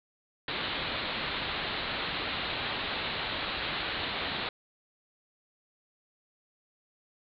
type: low-pass noise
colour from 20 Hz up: white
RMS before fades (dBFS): -34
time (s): 0.48-4.49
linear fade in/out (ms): 2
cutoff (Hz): 4200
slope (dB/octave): 96
effects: none